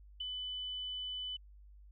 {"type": "tone with ADSR envelope", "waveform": "sine", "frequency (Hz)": 3000, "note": "F#7", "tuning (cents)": 23, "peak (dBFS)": -35, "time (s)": [0.2, 1.37], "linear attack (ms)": 7, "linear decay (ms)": 16, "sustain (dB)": -3, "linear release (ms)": 10, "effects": ["added 50 Hz sine -54 dBFS peak until 1.91 s"]}